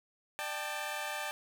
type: chord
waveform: 15% pulse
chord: D suspended fourth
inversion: none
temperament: equal with one note detuned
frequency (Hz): 599.3 / 784 / 880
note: D5 / G5 / A5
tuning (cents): +35 / 0 / 0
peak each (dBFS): -34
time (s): 0.39-1.31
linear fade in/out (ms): 0
effects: none